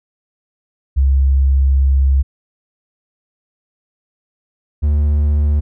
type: tone pair in turn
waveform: sine / triangle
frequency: 67.6 / 73.71 Hz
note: C#2 / D2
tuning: -43 / +7 cents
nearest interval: minor second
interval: 150 cents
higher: second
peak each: -9 / -9 dBFS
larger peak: neither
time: 0.96-2.23 / 4.82-5.61 s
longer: first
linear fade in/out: 20 ms
effects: none